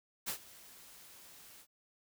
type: noise with ADSR envelope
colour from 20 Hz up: white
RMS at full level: -36 dBFS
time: 0.26-1.67 s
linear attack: 25 ms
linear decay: 92 ms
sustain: -20 dB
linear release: 68 ms
effects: none